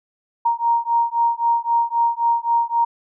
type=beating tone pair; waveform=sine; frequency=932.3 / 936.1 Hz; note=A#5 / A#5; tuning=0 / +7 cents; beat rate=3.8 Hz; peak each=-19 dBFS; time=0.45-2.85 s; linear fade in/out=10 ms; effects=none